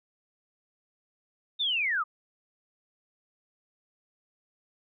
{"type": "linear sweep", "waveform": "sine", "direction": "down", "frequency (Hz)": [3701, 1149], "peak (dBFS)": -25, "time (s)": [1.59, 2.04], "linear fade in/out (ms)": 20, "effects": []}